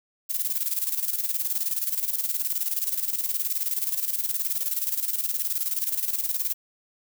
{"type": "noise with tremolo", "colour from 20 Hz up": "violet", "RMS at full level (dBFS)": -25, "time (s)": [0.29, 6.54], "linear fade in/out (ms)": 20, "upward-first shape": "square", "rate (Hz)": 19, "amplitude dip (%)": 65, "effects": []}